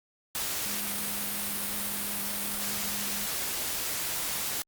sine tone in noise, 203.8 Hz, G#3, 32 cents flat, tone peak -42 dBFS, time 0.66-3.26 s, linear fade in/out 0 ms, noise white, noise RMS -32 dBFS, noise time 0.35-4.62 s, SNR -13 dB, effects Opus 48 kbps

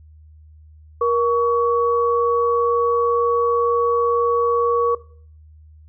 sine tone pair together, 473.2 / 1125.5 Hz, A#4 / C#6, +26 / +26 cents, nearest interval octave + minor third, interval 1500 cents, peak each -17 / -19 dBFS, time 1.01-4.95 s, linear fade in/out 5 ms, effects noise-tail reverb RT60 0.5 s tail -19 dB re dry + added 77 Hz sine -43 dBFS peak until 5.88 s

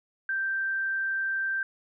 sine tone, 1568 Hz, G6, in tune, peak -26 dBFS, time 0.29-1.63 s, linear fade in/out 2 ms, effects none

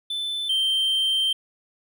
triangle tone pair in turn, 3520 / 3136 Hz, A7 / G7, 0 / 0 cents, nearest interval major second, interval 200 cents, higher first, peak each -24 / -18 dBFS, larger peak second, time 0.1-0.49 / 0.49-1.33 s, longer second, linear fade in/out 5 ms, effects none

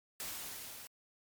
white noise with level ramp, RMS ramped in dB -41 to -50 dBFS, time 0.2-0.87 s, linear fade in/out 0 ms, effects MP3 96 kbps

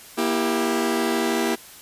sawtooth chord, E diminished, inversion second, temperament just, 237.3 / 329.6 / 395.6 Hz, Bb3 / E4 / G4, +31 / 0 / +16 cents, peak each -21 dBFS, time 0.17-1.56 s, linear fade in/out 20 ms, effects white hiss -44 dBFS RMS until 1.81 s + resampled to 32000 Hz

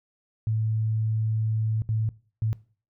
sine tone bursts at uneven times, 110 Hz, A2, in tune, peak -22 dBFS, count 3, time 0.47-1.82 / 1.89-2.09 / 2.42-2.53 s, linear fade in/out 0 ms, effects noise-tail reverb RT60 0.4 s tail -20 dB re dry

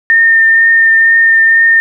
sine tone with vibrato, 1816 Hz, A#6, 46 cents flat, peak -4 dBFS, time 0.1-1.8 s, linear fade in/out 0 ms, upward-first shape triangle, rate 2.1 Hz, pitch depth 13 cents each way, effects none

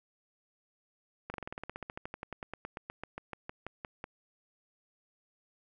slowing click train, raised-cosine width 0.5 ms, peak -24 dBFS, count 29, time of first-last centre 1.3-4.041 s, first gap 40 ms, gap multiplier 1.06, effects none

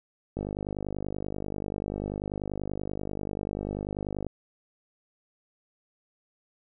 click train, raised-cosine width 2 ms, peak -19 dBFS, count 197, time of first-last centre 0.37-4.267 s, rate 50.3 Hz, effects none

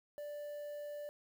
triangle tone with quantisation, 587.3 Hz, D5, in tune, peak -40 dBFS, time 0.18-1.09 s, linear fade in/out 0 ms, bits 10, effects none

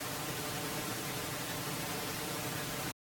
pink noise with comb filter, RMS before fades -38 dBFS, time 0-2.92 s, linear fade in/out 10 ms, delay 6.7 ms, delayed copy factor +0.7, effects high-pass 100 Hz 12 dB/octave + AAC 64 kbps

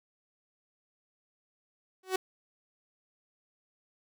sawtooth tone with exponential growth, 375 Hz, F#4, 23 cents sharp, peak -20 dBFS, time 2.03-2.16 s, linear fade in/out 5 ms, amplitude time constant 27 ms, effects none

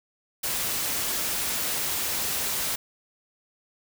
white noise, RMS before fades -28 dBFS, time 0.43-2.76 s, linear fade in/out 10 ms, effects none

